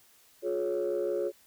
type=tone cluster; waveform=sine; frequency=356.3 / 422.3 / 554 Hz; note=F4 / G#4 / C#5; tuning=+35 / +29 / -1 cents; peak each=-31 dBFS; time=0.42-1.32 s; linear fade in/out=50 ms; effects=tanh soft clip ceiling -22 dBFS + white hiss -61 dBFS RMS until 1.46 s